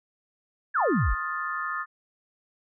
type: exponential sweep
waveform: sine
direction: down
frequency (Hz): 1760 to 36.4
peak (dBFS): -21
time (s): 0.74-1.15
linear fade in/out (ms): 20
type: chord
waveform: sine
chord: F dominant seventh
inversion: second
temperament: equal with one note detuned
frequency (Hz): 1069.1 / 1244.5 / 1396.9 / 1760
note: C6 / Eb6 / F6 / A6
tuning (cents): +37 / 0 / 0 / 0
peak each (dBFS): -37 / -31 / -36 / -33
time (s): 0.75-1.86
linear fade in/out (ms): 50
effects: none